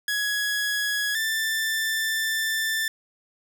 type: tone pair in turn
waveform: sawtooth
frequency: 1673 / 1773.8 Hz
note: G#6 / A6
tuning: +12 / +14 cents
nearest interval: minor second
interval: 102 cents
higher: second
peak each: -20 dBFS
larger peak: neither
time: 0.08-1.15 / 1.15-2.88 s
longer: second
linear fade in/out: 2 ms
effects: none